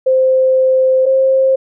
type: tone pair in turn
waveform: sine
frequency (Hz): 521 / 530.1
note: C5 / C5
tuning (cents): -7 / +23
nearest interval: unison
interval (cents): 30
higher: second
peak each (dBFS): -8 / -8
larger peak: neither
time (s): 0.06-1.06 / 1.06-1.56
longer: first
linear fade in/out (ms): 10
effects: none